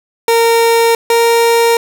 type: tone pair in turn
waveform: 30% pulse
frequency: 461.4 / 464.9 Hz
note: A#4 / A#4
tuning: -18 / -5 cents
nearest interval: unison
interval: 13 cents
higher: second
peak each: -5 dBFS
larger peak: neither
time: 0.28-0.95 / 1.1-1.77 s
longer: neither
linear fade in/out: 2 ms
effects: none